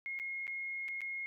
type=tone with dropouts; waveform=sine; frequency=2153 Hz; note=C7; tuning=49 cents sharp; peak=-37 dBFS; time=0.06-1.26 s; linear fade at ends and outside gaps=0 ms; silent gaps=0.19-0.198 / 0.469-0.478 / 0.882-0.886 / 1.007-1.016 s; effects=none